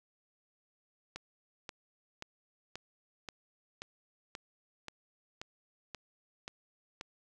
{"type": "click train", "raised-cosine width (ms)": 0.2, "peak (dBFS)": -24, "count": 12, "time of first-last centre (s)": [1.16, 7.011], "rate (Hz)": 1.88, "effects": []}